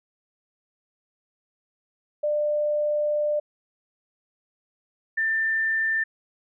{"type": "tone pair in turn", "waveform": "sine", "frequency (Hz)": [596, 1786], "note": ["D5", "A6"], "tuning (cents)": [25, 25], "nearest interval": "octave + perfect fifth", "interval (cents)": 1900, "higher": "second", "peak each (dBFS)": -21, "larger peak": "neither", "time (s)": [[2.23, 3.4], [5.17, 6.04]], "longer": "first", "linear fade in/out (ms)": 10, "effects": []}